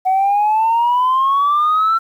sine exponential sweep, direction up, 744 to 1353 Hz, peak -10 dBFS, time 0.05-1.99 s, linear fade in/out 20 ms, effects tanh soft clip ceiling -9 dBFS + 8-bit

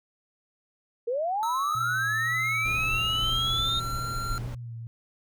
sine linear sweep, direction up, 450 to 3729 Hz, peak -25 dBFS, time 1.07-3.8 s, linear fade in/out 10 ms
square tone with pitch glide, 1300 to 1372.5 Hz, E6 to F6, -24 to -31 cents, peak -32 dBFS, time 1.43-4.38 s, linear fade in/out 0 ms, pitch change +93 cents, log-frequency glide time 3.05-4.07 s
sine tone with vibrato, 118.4 Hz, A#2, 27 cents sharp, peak -35 dBFS, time 1.75-4.87 s, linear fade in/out 0 ms, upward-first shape sine, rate 1.9 Hz, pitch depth 52 cents each way
brown noise, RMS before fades -35 dBFS, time 2.65-4.55 s, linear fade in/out 5 ms
effects none

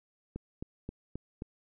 click train, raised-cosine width 3 ms, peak -25 dBFS, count 5, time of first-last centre 0.36-1.421 s, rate 3.77 Hz, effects none

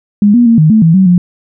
sine tone with pitch steps, 205.4 / 240.7 / 230.1 / 155.5 / 218.6 / 163.5 / 189.7 / 177.5 Hz, G#3 / B3 / A#3 / D#3 / A3 / E3 / F#3 / F3, -19 / -44 / -22 / -1 / -11 / -14 / +43 / +28 cents, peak -3 dBFS, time 0.22-1.18 s, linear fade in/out 2 ms, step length 120 ms, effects none

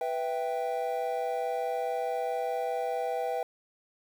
triangle chord, E minor, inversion second, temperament equal, 493.9 / 659.3 / 784 Hz, B4 / E5 / G5, 0 / 0 / 0 cents, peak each -31 / -32 / -31 dBFS, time 0.01-3.43 s, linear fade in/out 2 ms, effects 9-bit

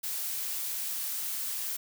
blue noise, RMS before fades -34 dBFS, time 0.03-1.77 s, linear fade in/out 10 ms, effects none

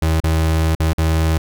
35% pulse tone with dropouts, 80.2 Hz, E2, 47 cents flat, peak -12 dBFS, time 0.02-1.38 s, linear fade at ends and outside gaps 5 ms, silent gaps 0.203-0.237 / 0.751-0.799 / 0.933-0.981 s, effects none

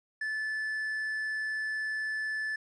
triangle tone, 1742 Hz, A6, 18 cents flat, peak -29 dBFS, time 0.21-2.56 s, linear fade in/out 5 ms, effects resampled to 22050 Hz + 11-bit

